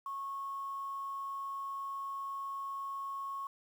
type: tone with quantisation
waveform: sine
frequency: 1098 Hz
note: C#6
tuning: 17 cents flat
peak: -37 dBFS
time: 0.06-3.47 s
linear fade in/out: 2 ms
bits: 10
effects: none